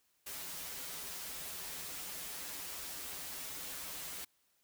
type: noise with comb filter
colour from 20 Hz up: white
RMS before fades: -44 dBFS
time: 0.26-4.25 s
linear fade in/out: 10 ms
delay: 8.8 ms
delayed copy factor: -0.75
effects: white hiss -75 dBFS RMS until 4.63 s